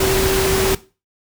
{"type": "tone in noise", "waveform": "sine", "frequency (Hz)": 383.4, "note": "G4", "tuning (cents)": -38, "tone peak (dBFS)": -17, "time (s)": [0, 0.75], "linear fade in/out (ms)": 5, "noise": "pink", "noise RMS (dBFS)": -19, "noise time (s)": [0, 0.75], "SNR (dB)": -1, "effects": ["noise-tail reverb RT60 0.3 s tail -17 dB re dry"]}